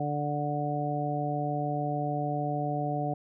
harmonic tone, 146.83 Hz, D3, in tune, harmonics 1 / 2 / 3 / 4 / 5, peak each -32 / -35 / -39 / -36 / -32 dBFS, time 0-3.14 s, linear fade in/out 5 ms, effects none

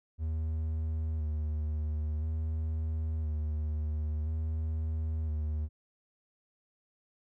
triangle tone with vibrato, 77.78 Hz, D#2, in tune, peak -28 dBFS, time 0.18-5.69 s, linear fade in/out 50 ms, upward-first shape square, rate 0.49 Hz, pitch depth 30 cents each way, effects none

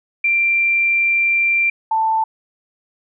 sine tone pair in turn, 2364 / 885.5 Hz, D7 / A5, +11 / +11 cents, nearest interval octave + perfect fourth, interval 1700 cents, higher first, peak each -13 / -14 dBFS, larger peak first, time 0.24-1.7 / 1.91-2.24 s, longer first, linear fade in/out 5 ms, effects none

